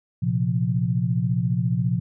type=chord; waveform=sine; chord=Bb suspended second; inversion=none; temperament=just; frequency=116.54 / 131.11 / 174.81 Hz; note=Bb2 / C3 / F3; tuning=0 / +4 / +2 cents; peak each=-24 dBFS; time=0.22-2 s; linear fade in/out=10 ms; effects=none